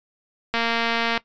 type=click train; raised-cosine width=0.3 ms; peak=-7 dBFS; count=148; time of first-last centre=0.54-1.176 s; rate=231 Hz; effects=noise-tail reverb RT60 0.1 s tail -18 dB re dry + resampled to 16000 Hz